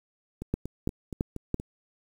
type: two click trains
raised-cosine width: 3 ms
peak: -13 / -22 dBFS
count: 4 / 6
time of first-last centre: 0.54-1.543 / 0.42-1.599 s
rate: 2.99 / 4.24 Hz
effects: 8-bit